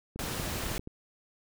click train, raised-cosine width 3 ms, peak -27 dBFS, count 10, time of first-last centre 0.16-0.874 s, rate 12.6 Hz
pink noise, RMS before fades -35 dBFS, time 0.19-0.78 s, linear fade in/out 0 ms
effects none

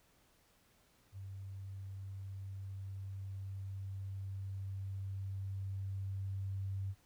sine tone with level ramp, 97.1 Hz, G2, 16 cents flat, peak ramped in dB -44 to -36 dBFS, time 1.12-6.95 s, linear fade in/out 50 ms, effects pink hiss -70 dBFS RMS until 7.05 s

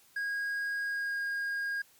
triangle tone with pitch glide, 1638 to 1626.7 Hz, G#6 to G#6, -24 to -36 cents, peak -29 dBFS, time 0.16-1.82 s, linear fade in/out 5 ms, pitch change -12 cents, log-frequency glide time 0.83-1.21 s, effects white hiss -62 dBFS RMS until 1.99 s + MP3 96 kbps

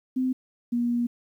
sine tone pair in turn, 257.5 / 239.3 Hz, C4 / A#3, -28 / +46 cents, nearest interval minor second, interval 126 cents, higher first, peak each -22 dBFS, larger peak neither, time 0.16-0.33 / 0.72-1.07 s, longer second, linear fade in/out 10 ms, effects 10-bit

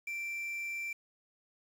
triangle tone with quantisation, 2349 Hz, D7, in tune, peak -34 dBFS, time 0.07-0.93 s, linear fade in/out 5 ms, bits 9, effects none

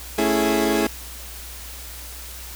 30% pulse chord, A major seventh, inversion none, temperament equal, 220 / 277.2 / 329.6 / 415.3 Hz, A3 / C#4 / E4 / G#4, 0 / 0 / 0 / 0 cents, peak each -22 / -23 / -20 / -20 dBFS, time 0.18-0.87 s, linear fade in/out 5 ms, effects added 60 Hz sine -38 dBFS peak until 2.55 s + white hiss -38 dBFS RMS until 2.55 s

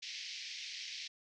white band-pass noise, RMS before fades -45 dBFS, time 0.02-1.08 s, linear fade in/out 10 ms, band 2000 to 5700 Hz, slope 48 dB/octave, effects none

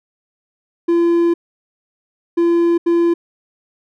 triangle tone bursts at uneven times, 340.7 Hz, F4, 43 cents flat, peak -9 dBFS, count 3, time 0.88-1.34 / 2.37-2.78 / 2.86-3.14 s, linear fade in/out 10 ms, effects none

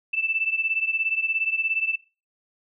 sine beating tone pair, 2643 / 2660 Hz, E7 / E7, +4 / +15 cents, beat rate 17 Hz, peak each -24 / -26 dBFS, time 0.13-1.96 s, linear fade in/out 10 ms, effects noise-tail reverb RT60 0.3 s tail -21 dB re dry

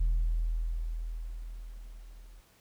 sine tone with level ramp, 40.89 Hz, E1, 13 cents flat, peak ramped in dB -21 to -48 dBFS, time 0-2.41 s, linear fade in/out 10 ms, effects tanh soft clip ceiling -22 dBFS + pink hiss -63 dBFS RMS until 2.6 s

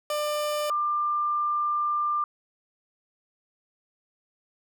30% pulse / sine tone pair in turn, 596 / 1192 Hz, D5 / D6, +25 / +25 cents, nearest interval octave, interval 1200 cents, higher second, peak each -23 dBFS, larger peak neither, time 0.1-0.7 / 0.7-2.24 s, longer second, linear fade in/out 2 ms, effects none

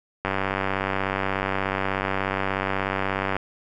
click train, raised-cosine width 0.5 ms, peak -9 dBFS, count 302, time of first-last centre 0.25-3.366 s, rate 96.6 Hz, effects none

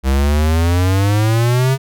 square exponential sweep, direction up, 65 to 136.3 Hz, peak -12 dBFS, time 0.03-1.78 s, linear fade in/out 50 ms, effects none

